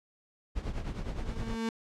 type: noise with tremolo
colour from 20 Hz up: brown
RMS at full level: -32 dBFS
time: 0.55-1.57 s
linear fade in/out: 20 ms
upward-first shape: triangle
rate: 9.7 Hz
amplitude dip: 75%
type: tone with exponential growth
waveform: 35% pulse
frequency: 226.3 Hz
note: A3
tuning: 49 cents sharp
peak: -27 dBFS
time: 0.86-1.69 s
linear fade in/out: 2 ms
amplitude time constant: 180 ms
effects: low-pass 7000 Hz 12 dB/octave